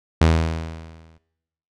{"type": "tone with exponential decay", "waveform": "sawtooth", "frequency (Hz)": 81.1, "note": "E2", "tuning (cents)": -28, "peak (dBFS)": -7, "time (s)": [0.21, 1.18], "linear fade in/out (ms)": 5, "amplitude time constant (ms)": 210, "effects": ["noise-tail reverb RT60 0.9 s tail -18 dB re dry", "low-pass 6000 Hz 12 dB/octave"]}